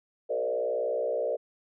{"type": "tone with frequency modulation", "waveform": "sine", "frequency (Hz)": 530, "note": "C5", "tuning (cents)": 22, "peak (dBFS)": -26, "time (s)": [0.29, 1.37], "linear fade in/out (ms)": 20, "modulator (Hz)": 61, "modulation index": 1.6, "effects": []}